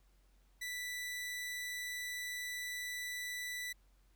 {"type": "tone", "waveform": "sawtooth", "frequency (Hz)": 1975.5, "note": "B6", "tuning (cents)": 0, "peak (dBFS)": -36, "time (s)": [0.61, 3.73], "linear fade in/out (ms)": 10, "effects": ["added 46 Hz sine -65 dBFS peak until 4.15 s", "pink hiss -75 dBFS RMS until 4.15 s"]}